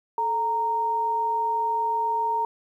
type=tone pair together; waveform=sine; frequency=437.5 / 927 Hz; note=A4 / A#5; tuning=-10 / -10 cents; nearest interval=octave + minor second; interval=1300 cents; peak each=-33 / -22 dBFS; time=0.18-2.45 s; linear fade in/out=2 ms; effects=10-bit